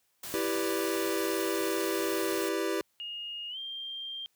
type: noise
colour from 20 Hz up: white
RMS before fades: -40 dBFS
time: 0.23-2.49 s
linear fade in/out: 5 ms
type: chord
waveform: square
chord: E minor seventh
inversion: none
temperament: equal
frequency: 329.6 / 392 / 493.9 / 587.3 Hz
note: E4 / G4 / B4 / D5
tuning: 0 / 0 / 0 / 0 cents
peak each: -34 / -33 / -37 / -39 dBFS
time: 0.34-2.81 s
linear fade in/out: 0 ms
type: tone with pitch glide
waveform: sine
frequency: 2851 to 3182 Hz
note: F7 to G7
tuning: +35 to +25 cents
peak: -36 dBFS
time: 3-4.26 s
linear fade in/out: 0 ms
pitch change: +190 cents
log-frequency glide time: 3.49-3.58 s
effects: white hiss -73 dBFS RMS until 4.35 s + high-pass 60 Hz 12 dB/octave